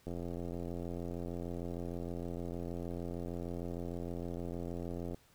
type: click train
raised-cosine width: 2 ms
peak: -28 dBFS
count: 440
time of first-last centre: 0.07-5.145 s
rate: 86.5 Hz
effects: pink hiss -66 dBFS RMS until 5.34 s